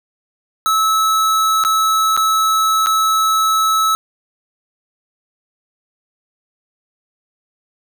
square tone with dropouts, 1300 Hz, E6, 24 cents flat, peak -13 dBFS, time 0.66-3.95 s, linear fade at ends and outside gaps 0 ms, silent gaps 1.638-1.649 / 2.166-2.175 / 2.861-2.869 s, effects 9-bit

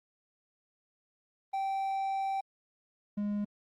triangle tone pair in turn, 778 / 206.1 Hz, G5 / G#3, -13 / -13 cents, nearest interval octave + major seventh, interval 2300 cents, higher first, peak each -28 dBFS, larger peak neither, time 1.53-2.41 / 3.17-3.45 s, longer first, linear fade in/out 10 ms, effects Opus 32 kbps

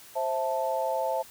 sine chord, A minor, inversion first, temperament just, 528 / 660 / 880 Hz, C5 / E5 / A5, +16 / +2 / 0 cents, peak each -30 dBFS, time 0.15-1.23 s, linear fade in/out 20 ms, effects white hiss -50 dBFS RMS until 1.3 s

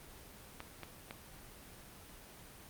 clicks, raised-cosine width 0.3 ms, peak -27 dBFS, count 3, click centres 0.604 / 0.833 / 1.109 s, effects pink hiss -54 dBFS RMS until 2.69 s + Opus 24 kbps

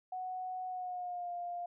sine tone with pitch glide, 740 to 701.7 Hz, F#5 to F5, 0 to +8 cents, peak -37 dBFS, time 0.12-1.66 s, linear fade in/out 5 ms, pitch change -92 cents, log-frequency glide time 0.67-1.32 s, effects none

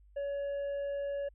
triangle tone, 564 Hz, C#5, 30 cents sharp, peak -31 dBFS, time 0.16-1.29 s, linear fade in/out 10 ms, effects added 50 Hz sine -57 dBFS peak until 1.34 s + resampled to 8000 Hz

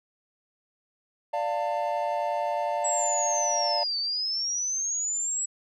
triangle chord, D minor, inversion none, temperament equal with one note detuned, 587.3 / 698.5 / 896.9 Hz, D5 / F5 / A5, 0 / 0 / +33 cents, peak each -28 dBFS, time 1.33-3.84 s, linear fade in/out 10 ms
sine linear two-way sweep, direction down then up, 7810 to 4510 to 7810 Hz, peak -26 dBFS, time 2.84-5.46 s, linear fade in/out 10 ms, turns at 3.98 s
effects none

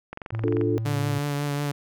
click train, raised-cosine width 0.5 ms, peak -20 dBFS, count 12, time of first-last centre 0.13-0.612 s, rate 22.8 Hz
triangle tone with pitch glide, 111.4 to 112.76 Hz, A2 to A2, +22 to +43 cents, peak -24 dBFS, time 0.32-1.19 s, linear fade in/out 10 ms, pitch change +21 cents, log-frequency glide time 0.78-0.9 s
sine chord, D minor, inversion none, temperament equal, 293.7 / 349.2 / 440 Hz, D4 / F4 / A4, 0 / 0 / 0 cents, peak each -26 dBFS, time 0.44-0.78 s, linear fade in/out 0 ms
sawtooth tone with vibrato, 144.2 Hz, D3, 31 cents flat, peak -21 dBFS, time 0.85-1.72 s, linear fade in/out 10 ms, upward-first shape triangle, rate 5.5 Hz, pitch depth 25 cents each way
effects none

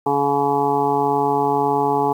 harmonic tone, 141.7 Hz, C#3, 38 cents sharp, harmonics 1 / 2 / 3 / 5 / 6 / 7 / 8, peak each -30 / -25 / -21 / -26 / -19 / -27 / -29 dBFS, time 0.06-2.13 s, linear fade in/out 5 ms, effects 8-bit

